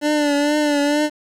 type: tone with vibrato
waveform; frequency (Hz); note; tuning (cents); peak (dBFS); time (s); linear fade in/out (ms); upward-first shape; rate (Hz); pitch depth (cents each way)
25% pulse; 293.7; D4; 0; -12; 0.01-1.1; 50; triangle; 2.2; 54
effects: low-pass 9000 Hz 12 dB/octave + 8-bit